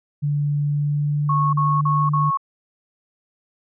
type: tone with pitch glide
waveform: sine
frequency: 145.6 to 148.66 Hz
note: D3 to D3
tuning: -15 to +21 cents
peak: -18 dBFS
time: 0.22-2.31 s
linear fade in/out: 20 ms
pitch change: +36 cents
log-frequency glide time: 0.65-1.89 s
type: tone bursts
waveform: sine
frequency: 1100 Hz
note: C#6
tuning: 14 cents flat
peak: -18 dBFS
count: 4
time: 1.29-2.373 s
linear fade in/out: 5 ms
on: 240 ms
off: 41 ms
effects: none